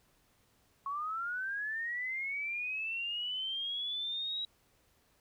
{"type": "linear sweep", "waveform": "sine", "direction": "up", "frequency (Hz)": [1094, 3868], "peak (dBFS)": -34, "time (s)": [0.86, 4.45], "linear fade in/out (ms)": 2, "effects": ["pink hiss -70 dBFS RMS until 5.2 s"]}